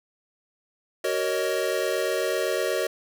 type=chord; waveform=square; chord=D# minor seventh; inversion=first; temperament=equal with one note detuned; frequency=376.7 / 466.2 / 554.4 / 622.3 Hz; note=F#4 / A#4 / C#5 / D#5; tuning=+31 / 0 / 0 / 0 cents; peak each=-30 dBFS; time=1.04-2.87 s; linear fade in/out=5 ms; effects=none